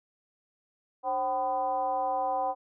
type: tone with frequency modulation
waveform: sine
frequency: 768 Hz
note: G5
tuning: 36 cents flat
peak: -26 dBFS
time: 1.03-2.55 s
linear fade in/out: 50 ms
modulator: 236 Hz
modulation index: 0.89
effects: none